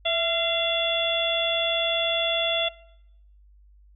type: harmonic tone with a mistuned harmonic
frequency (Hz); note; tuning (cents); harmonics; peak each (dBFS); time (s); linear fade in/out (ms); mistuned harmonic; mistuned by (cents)
687; F5; -29; 1 / 2 / 3 / 4 / 5; -25 / -36 / -33 / -29 / -25; 0.05-2.69; 10; 1; -59
effects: noise-tail reverb RT60 0.8 s tail -22 dB re dry + added 50 Hz sine -51 dBFS peak until 3.95 s